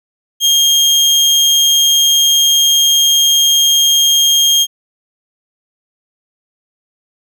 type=tone; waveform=30% pulse; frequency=3225 Hz; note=G7; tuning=48 cents sharp; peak=-5 dBFS; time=0.4-4.67 s; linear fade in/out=50 ms; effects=none